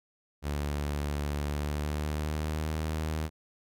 sawtooth tone with pitch glide, 72.9 to 78.13 Hz, D2 to D#2, -12 to +8 cents, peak -26 dBFS, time 0.42-3.3 s, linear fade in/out 50 ms, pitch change +120 cents, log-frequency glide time 1.45-2.75 s, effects none

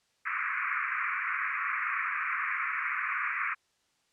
pink band-pass noise, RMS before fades -32 dBFS, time 0.25-3.55 s, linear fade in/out 20 ms, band 1100 to 2400 Hz, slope 96 dB/octave, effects white hiss -72 dBFS RMS until 4.12 s + low-pass 7000 Hz 12 dB/octave

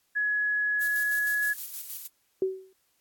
sine tone, 1686 Hz, G#6, 26 cents sharp, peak -24 dBFS, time 0.15-1.54 s, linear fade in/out 20 ms
violet noise with tremolo, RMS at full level -35 dBFS, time 0.8-2.08 s, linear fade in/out 20 ms, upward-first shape square, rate 6.4 Hz, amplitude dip 45%
sine tone with exponential decay, 379 Hz, F#4, 42 cents sharp, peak -20 dBFS, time 2.42-2.73 s, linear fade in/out 2 ms, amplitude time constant 67 ms
effects white hiss -71 dBFS RMS until 3 s + AAC 64 kbps

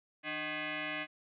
sine tone with frequency modulation, 160 Hz, D#3, 49 cents sharp, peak -35 dBFS, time 0.23-1.07 s, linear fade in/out 50 ms, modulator 460 Hz, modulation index 5.8, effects none

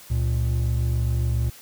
triangle tone pair together, 69.3 / 116.55 Hz, C#2 / A#2, 0 / 0 cents, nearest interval major sixth, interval 900 cents, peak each -20 dBFS, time 0.1-1.5 s, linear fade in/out 10 ms, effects tanh soft clip ceiling -13 dBFS + white hiss -46 dBFS RMS until 1.61 s

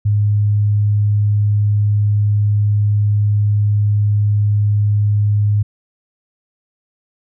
sine tone, 103.83 Hz, G#2, in tune, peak -11 dBFS, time 0.05-5.63 s, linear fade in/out 10 ms, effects none

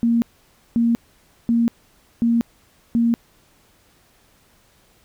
sine tone bursts, 233.1 Hz, A#3, in tune, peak -14 dBFS, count 5, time 0.03-3.14 s, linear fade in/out 0 ms, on 190 ms, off 540 ms, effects pink hiss -57 dBFS RMS until 5.04 s

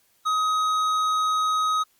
sine tone with tanh clipping, 1262 Hz, D#6, 24 cents sharp, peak -22 dBFS, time 0.25-1.84 s, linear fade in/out 20 ms, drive 11 dB, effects white hiss -64 dBFS RMS until 1.99 s + Opus 48 kbps

